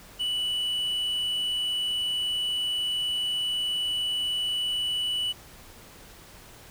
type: tone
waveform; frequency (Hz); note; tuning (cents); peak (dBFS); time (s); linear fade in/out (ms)
triangle; 2960; F#7; 0; -24; 0.19-5.33; 20
effects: pink hiss -49 dBFS RMS until 6.7 s